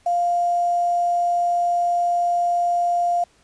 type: tone with quantisation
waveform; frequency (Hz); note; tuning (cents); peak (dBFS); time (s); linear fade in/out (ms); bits
sine; 698.5; F5; 0; -17; 0.06-3.24; 5; 7
effects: pink hiss -58 dBFS RMS until 3.43 s + resampled to 22050 Hz